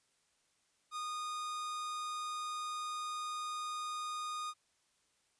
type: tone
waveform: 45% pulse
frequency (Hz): 1230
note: D#6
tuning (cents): -20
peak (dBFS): -38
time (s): 0.91-4.54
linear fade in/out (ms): 50
effects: white hiss -75 dBFS RMS until 5.39 s + resampled to 22050 Hz